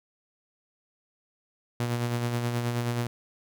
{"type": "tone with tremolo", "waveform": "sawtooth", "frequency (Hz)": 119.7, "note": "A#2", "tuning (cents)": 46, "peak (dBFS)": -21, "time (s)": [1.8, 3.07], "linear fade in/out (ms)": 0, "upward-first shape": "sine", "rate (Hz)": 9.4, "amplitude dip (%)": 40, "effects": []}